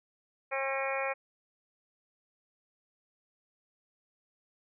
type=harmonic tone with a mistuned harmonic; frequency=270 Hz; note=C#4; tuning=45 cents flat; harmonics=2 / 3 / 4 / 5 / 6 / 7 / 8 / 9; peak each=-34 / -38 / -40 / -41 / -43 / -40 / -39 / -39 dBFS; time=0.51-1.14 s; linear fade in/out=20 ms; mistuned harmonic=8; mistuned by=+37 cents; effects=none